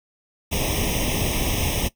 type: noise with comb filter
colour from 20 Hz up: pink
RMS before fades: -23 dBFS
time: 0.51-1.89 s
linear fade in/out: 20 ms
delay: 0.34 ms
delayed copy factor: +1
effects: noise-tail reverb RT60 0.1 s tail -17 dB re dry